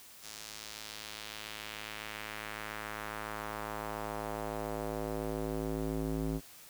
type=tone with band-pass filter sweep; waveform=square; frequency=53.6 Hz; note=A1; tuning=45 cents flat; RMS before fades=-39 dBFS; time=0.21-6.41 s; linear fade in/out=50 ms; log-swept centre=6400 to 260 Hz; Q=1.2; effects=white hiss -54 dBFS RMS until 6.69 s